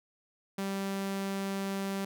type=tone; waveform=sawtooth; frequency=195.6 Hz; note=G3; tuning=4 cents flat; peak=-28 dBFS; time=0.58-2.05 s; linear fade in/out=5 ms; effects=none